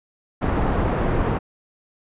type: low-pass noise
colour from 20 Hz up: pink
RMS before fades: -21 dBFS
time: 0.41-1.39 s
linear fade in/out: 20 ms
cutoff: 1100 Hz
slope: 12 dB/octave
effects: resampled to 8000 Hz